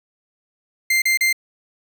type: tone bursts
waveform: 40% pulse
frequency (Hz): 2093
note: C7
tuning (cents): 0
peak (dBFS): -14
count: 3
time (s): 0.9-1.328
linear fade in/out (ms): 5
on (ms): 120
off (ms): 34
effects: none